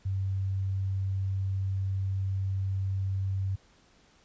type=tone; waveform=sine; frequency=96.3 Hz; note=G2; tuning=30 cents flat; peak=-27 dBFS; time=0.05-3.56 s; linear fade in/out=10 ms; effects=pink hiss -62 dBFS RMS until 4.24 s + resampled to 16000 Hz